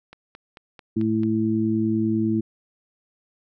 click train, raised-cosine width 0.3 ms, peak -26 dBFS, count 6, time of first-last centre 0.13-1.234 s, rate 4.53 Hz
harmonic tone, 110 Hz, A2, in tune, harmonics 1 / 2 / 3, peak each -28 / -22 / -23 dBFS, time 0.96-2.41 s, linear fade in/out 10 ms
effects none

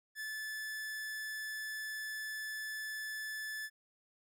45% pulse tone, 1739 Hz, A6, 21 cents flat, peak -39 dBFS, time 0.15-3.7 s, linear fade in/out 50 ms, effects none

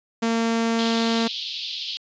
sawtooth tone, 228.6 Hz, A#3, 34 cents flat, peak -16 dBFS, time 0.22-1.28 s, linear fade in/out 10 ms
pink band-pass noise, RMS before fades -31 dBFS, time 0.79-1.97 s, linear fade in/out 0 ms, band 3000 to 4700 Hz, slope 48 dB/octave
effects resampled to 16000 Hz

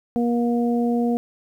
harmonic tone, 237.8 Hz, A#3, 35 cents sharp, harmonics 1 / 2 / 3, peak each -19 / -25 / -29 dBFS, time 0.16-1.17 s, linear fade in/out 0 ms, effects 9-bit

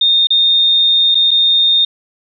sine tone with dropouts, 3662 Hz, A#7, 32 cents flat, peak -8 dBFS, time 0.01-1.85 s, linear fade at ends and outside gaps 5 ms, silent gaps 0.271-0.304 / 1.147-1.152 / 1.309-1.313 s, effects none

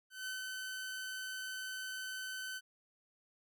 sawtooth tone with ADSR envelope, 1522 Hz, F#6, 48 cents sharp, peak -35 dBFS, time 0.1-2.61 s, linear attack 170 ms, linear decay 140 ms, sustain -2 dB, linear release 42 ms, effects none

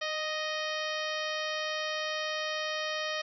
harmonic tone with a mistuned harmonic, 622.3 Hz, D#5, in tune, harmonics 1 / 2 / 3 / 4 / 5 / 6 / 7 / 8 / 9, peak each -36 / -39 / -37 / -41 / -40 / -43 / -45 / -46 / -45 dBFS, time 0.01-3.22 s, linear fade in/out 10 ms, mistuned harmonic 1, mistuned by -20 cents, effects none

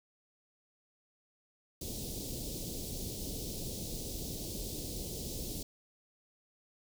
pink band-stop noise, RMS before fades -40 dBFS, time 1.81-5.63 s, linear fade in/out 5 ms, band 520 to 3900 Hz, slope 24 dB/octave, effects none

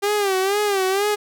sawtooth tone with vibrato, 396.4 Hz, G4, 19 cents sharp, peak -14 dBFS, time 0.02-1.16 s, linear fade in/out 20 ms, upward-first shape sine, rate 2.1 Hz, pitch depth 98 cents each way, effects none

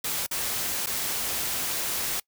white noise with dropouts, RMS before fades -29 dBFS, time 0.04-2.2 s, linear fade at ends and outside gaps 5 ms, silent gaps 0.265-0.311 / 0.862-0.869 s, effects noise-tail reverb RT60 0.1 s tail -25 dB re dry

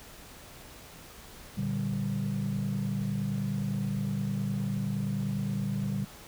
sine chord, G minor, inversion first, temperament equal, 116.54 / 146.83 / 196 Hz, Bb2 / D3 / G3, 0 / 0 / 0 cents, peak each -33 / -32 / -30 dBFS, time 1.57-6.05 s, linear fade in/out 10 ms, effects tanh soft clip ceiling -23 dBFS + pink hiss -49 dBFS RMS until 6.27 s

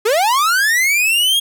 45% pulse linear sweep, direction up, 400.4 to 3311 Hz, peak -12 dBFS, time 0.05-1.4 s, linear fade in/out 10 ms, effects none

